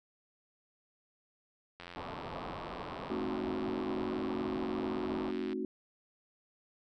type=click train; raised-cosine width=0.3 ms; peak=-30 dBFS; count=327; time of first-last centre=1.8-5.53 s; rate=87.4 Hz
type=low-pass noise; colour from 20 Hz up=white; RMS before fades=-43 dBFS; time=1.96-5.31 s; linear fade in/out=2 ms; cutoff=1200 Hz; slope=48 dB/octave
type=chord; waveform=sine; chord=A diminished seventh; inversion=none; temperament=equal with one note detuned; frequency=220 / 267.1 / 311.1 / 370 Hz; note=A3 / C4 / Eb4 / Gb4; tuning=0 / +36 / 0 / 0 cents; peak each=-40 / -39 / -41 / -37 dBFS; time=3.1-5.65 s; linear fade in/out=2 ms
effects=none